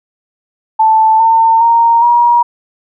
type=tone with pitch steps; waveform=sine; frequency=880 / 903.7 / 928 / 953 Hz; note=A5 / A5 / A#5 / A#5; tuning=0 / +46 / -8 / +38 cents; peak=-5 dBFS; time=0.79-2.43 s; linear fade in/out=10 ms; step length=410 ms; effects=none